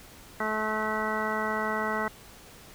harmonic tone, 216.2 Hz, A3, 30 cents flat, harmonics 1 / 2 / 3 / 4 / 5 / 6 / 7 / 9, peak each -35 / -35 / -35 / -35 / -35 / -35 / -35 / -35 dBFS, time 0.4-2.08 s, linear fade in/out 2 ms, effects pink hiss -50 dBFS RMS until 2.74 s

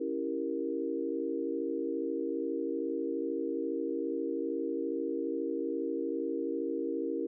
sine chord, C# diminished seventh, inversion none, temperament equal, 277.2 / 329.6 / 392 / 466.2 Hz, C#4 / E4 / G4 / Bb4, 0 / 0 / 0 / 0 cents, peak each -37 / -35 / -38 / -36 dBFS, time 0-7.27 s, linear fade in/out 10 ms, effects none

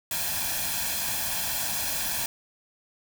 white noise with comb filter, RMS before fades -29 dBFS, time 0.11-2.26 s, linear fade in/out 2 ms, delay 1.2 ms, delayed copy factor +0.7, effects none

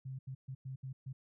sine tone bursts at uneven times, 132 Hz, C3, 16 cents sharp, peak -40 dBFS, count 6, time 0.05-0.19 / 0.27-0.35 / 0.48-0.55 / 0.65-0.76 / 0.83-0.93 / 1.06-1.13 s, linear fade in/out 10 ms, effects none

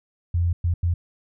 sine tone bursts at uneven times, 86.2 Hz, F2, 22 cents flat, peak -18 dBFS, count 3, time 0.34-0.53 / 0.64-0.74 / 0.83-0.94 s, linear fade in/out 5 ms, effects none

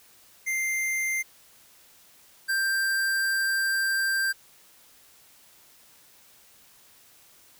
square tone pair in turn, 2093 / 1578 Hz, C7 / G6, 0 / +11 cents, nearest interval perfect fourth, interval 489 cents, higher first, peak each -26 / -24 dBFS, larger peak second, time 0.46-1.23 / 2.48-4.33 s, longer second, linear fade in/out 20 ms, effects white hiss -56 dBFS RMS until 7.59 s

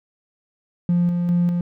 triangle tone with tremolo, 174.61 Hz, F3, in tune, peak -12 dBFS, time 0.89-1.61 s, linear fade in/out 2 ms, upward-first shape square, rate 2.5 Hz, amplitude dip 40%, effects tanh soft clip ceiling -11 dBFS

